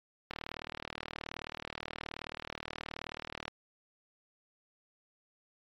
click train, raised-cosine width 0.3 ms, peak -22 dBFS, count 124, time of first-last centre 0.31-3.48 s, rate 38.8 Hz, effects AAC 32 kbps

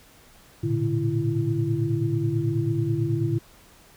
sine tone cluster, 111.2 / 120.4 / 146.3 / 335.7 Hz, A2 / B2 / D3 / E4, +19 / -44 / -6 / +32 cents, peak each -27 dBFS, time 0.63-3.39 s, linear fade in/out 10 ms, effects pink hiss -53 dBFS RMS until 3.96 s

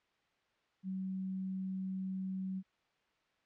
sine tone, 189.1 Hz, F#3, 38 cents sharp, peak -36 dBFS, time 0.83-2.63 s, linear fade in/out 50 ms, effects white hiss -75 dBFS RMS until 3.45 s + low-pass 3000 Hz 12 dB/octave

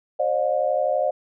sine tone cluster, 532 / 604 / 716 Hz, C5 / D5 / F5, +29 / +48 / +43 cents, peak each -24 / -22 / -25 dBFS, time 0.19-1.11 s, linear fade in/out 10 ms, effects none

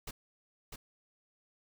pink noise with echo, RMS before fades -42 dBFS, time 0.07-0.11 s, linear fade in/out 5 ms, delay 650 ms, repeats 1, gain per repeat -4 dB, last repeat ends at 0.76 s, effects none

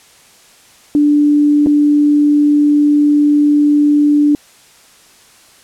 sine tone with dropouts, 293.7 Hz, D4, in tune, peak -7 dBFS, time 0.95-4.35 s, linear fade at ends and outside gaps 1 ms, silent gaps 1.662-1.669 s, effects white hiss -45 dBFS RMS until 5.63 s + low-pass 10000 Hz 12 dB/octave

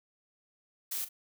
blue noise with echo, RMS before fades -35 dBFS, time 0.91-1.05 s, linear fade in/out 10 ms, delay 40 ms, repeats 1, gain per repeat -13 dB, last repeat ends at 1.09 s, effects none

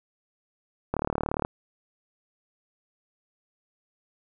click train, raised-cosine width 1 ms, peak -12 dBFS, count 20, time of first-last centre 0.94-1.449 s, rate 37.3 Hz, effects none

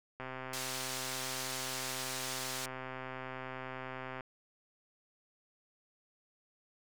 click train, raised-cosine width 0.5 ms, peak -27 dBFS, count 522, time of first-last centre 0.2-4.208 s, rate 130 Hz
white band-pass noise, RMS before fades -41 dBFS, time 0.53-2.66 s, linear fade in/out 5 ms, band 2300 to 7500 Hz, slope 12 dB/octave
effects none

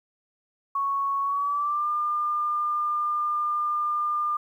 sine tone with pitch glide, 1108.7 to 1202.1 Hz, C#6 to D6, 0 to +40 cents, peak -23 dBFS, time 0.75-4.37 s, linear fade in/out 5 ms, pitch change +140 cents, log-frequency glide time 1.22-1.89 s, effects 10-bit

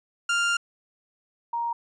30% pulse / sine tone pair in turn, 1396.9 / 937.4 Hz, F6 / A#5, 0 / +9 cents, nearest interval perfect fifth, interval 691 cents, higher first, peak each -19 / -25 dBFS, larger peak first, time 0.29-0.57 / 1.53-1.73 s, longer first, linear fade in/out 5 ms, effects resampled to 22050 Hz

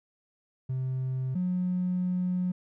triangle tone pair in turn, 130.1 / 181.24 Hz, C3 / F#3, -9 / -36 cents, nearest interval tritone, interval 573 cents, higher second, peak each -25 / -22 dBFS, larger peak second, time 0.69-1.35 / 1.35-2.52 s, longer second, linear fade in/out 10 ms, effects tanh soft clip ceiling -23 dBFS

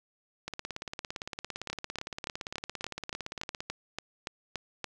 two click trains, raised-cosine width 0.2 ms, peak -17 / -19 dBFS, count 12 / 56, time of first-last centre 1.7-4.843 / 0.48-3.605 s, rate 3.5 / 17.6 Hz, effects none

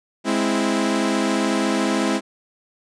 sawtooth chord, Ab augmented, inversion none, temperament equal, 207.7 / 261.6 / 329.6 Hz, Ab3 / C4 / E4, 0 / 0 / 0 cents, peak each -19 dBFS, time 0.24-2.21 s, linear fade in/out 50 ms, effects resampled to 22050 Hz

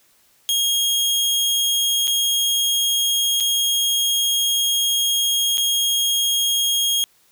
sawtooth tone with dropouts, 3261 Hz, G#7, 32 cents flat, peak -14 dBFS, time 0.49-7.04 s, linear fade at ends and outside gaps 0 ms, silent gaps 2.072-2.078 / 3.401-3.406 / 5.573-5.58 s, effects white hiss -58 dBFS RMS until 7.31 s

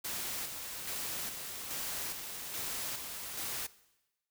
white noise with tremolo, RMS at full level -38 dBFS, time 0.04-3.67 s, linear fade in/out 10 ms, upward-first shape square, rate 1.2 Hz, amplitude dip 40%, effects noise-tail reverb RT60 1.0 s tail -19 dB re dry

